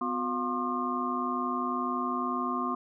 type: tone cluster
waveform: sine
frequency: 251.3 / 363 / 707 / 1065 / 1207 Hz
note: B3 / F#4 / F5 / C6 / D6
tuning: +30 / -33 / +21 / +30 / +47 cents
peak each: -33 / -38 / -39 / -32 / -34 dBFS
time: 0.01-2.75 s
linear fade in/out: 5 ms
effects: none